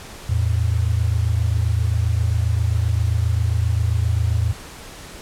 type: tone pair together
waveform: sine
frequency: 82.46 / 110 Hz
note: E2 / A2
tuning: +1 / 0 cents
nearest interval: perfect fourth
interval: 499 cents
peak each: -19 dBFS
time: 0.29-4.53 s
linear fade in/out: 5 ms
effects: pink hiss -38 dBFS RMS until 5.21 s + low-pass 11000 Hz 12 dB/octave